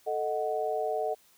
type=chord; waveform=sine; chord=D# diminished; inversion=second; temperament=equal; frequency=440 / 622.3 / 740 Hz; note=A4 / D#5 / F#5; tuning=0 / 0 / 0 cents; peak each=-32 dBFS; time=0.06-1.15 s; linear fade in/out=20 ms; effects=white hiss -62 dBFS RMS until 1.37 s